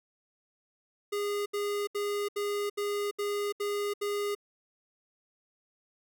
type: tone bursts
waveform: square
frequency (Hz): 409.4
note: G#4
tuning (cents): -25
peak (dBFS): -30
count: 8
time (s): 1.12-4.351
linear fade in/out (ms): 10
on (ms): 340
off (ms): 73
effects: none